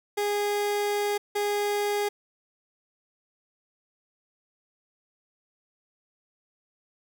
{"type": "tone pair in turn", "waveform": "30% pulse", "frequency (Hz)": [411.4, 411.4], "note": ["G#4", "G#4"], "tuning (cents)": [-16, -16], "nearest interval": "unison", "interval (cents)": 0, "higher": "neither", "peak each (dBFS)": -22, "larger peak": "neither", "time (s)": [[0.17, 1.18], [1.35, 2.09]], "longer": "first", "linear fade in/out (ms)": 10, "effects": []}